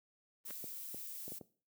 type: noise with exponential growth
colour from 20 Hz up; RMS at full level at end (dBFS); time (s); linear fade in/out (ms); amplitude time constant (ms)
pink; -45; 0.44-0.51; 0; 15
type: noise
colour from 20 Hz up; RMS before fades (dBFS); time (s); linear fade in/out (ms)
violet; -46; 0.45-1.39; 10
type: clicks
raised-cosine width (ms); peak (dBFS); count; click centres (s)
2; -34; 5; 0.642 / 0.945 / 1.28 / 1.32 / 1.412
effects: noise-tail reverb RT60 0.4 s tail -18 dB re dry + high-pass 150 Hz 12 dB/octave